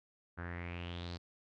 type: tone with low-pass filter sweep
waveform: sawtooth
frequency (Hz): 86.9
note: F2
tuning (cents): -8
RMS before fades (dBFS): -43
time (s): 0.37-1.18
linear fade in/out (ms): 20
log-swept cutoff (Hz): 1500 to 4600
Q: 5.3
effects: none